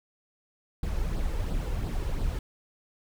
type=noise with flanger; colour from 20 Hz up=brown; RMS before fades=-29 dBFS; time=0.83-2.39 s; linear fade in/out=2 ms; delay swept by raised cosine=0.22 to 2.32 ms; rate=2.9 Hz; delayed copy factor=+0.5; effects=none